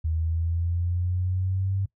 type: exponential sweep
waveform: sine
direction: up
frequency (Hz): 79.3 to 98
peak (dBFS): -23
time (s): 0.04-1.86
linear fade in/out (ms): 10
effects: noise-tail reverb RT60 0.1 s tail -20 dB re dry